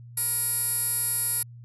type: tone with band-pass filter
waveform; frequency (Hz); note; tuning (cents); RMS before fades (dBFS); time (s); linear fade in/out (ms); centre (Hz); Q
15% pulse; 472.3; A#4; +23; -27; 0.17-1.43; 5; 11000; 8.8
effects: added 119 Hz sine -42 dBFS peak until 1.64 s